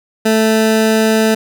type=tone; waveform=20% pulse; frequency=220 Hz; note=A3; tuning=in tune; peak=-5 dBFS; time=0.25-1.35 s; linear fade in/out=10 ms; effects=none